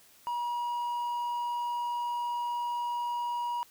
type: tone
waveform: triangle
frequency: 959 Hz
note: A#5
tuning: 49 cents sharp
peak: -28 dBFS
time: 0.27-3.63 s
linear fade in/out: 0 ms
effects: white hiss -59 dBFS RMS until 3.7 s